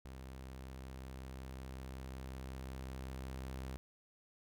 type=tone with level ramp; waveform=sawtooth; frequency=65.41 Hz; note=C2; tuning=in tune; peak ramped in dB=-44 to -38 dBFS; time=0.05-3.77 s; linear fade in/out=0 ms; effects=none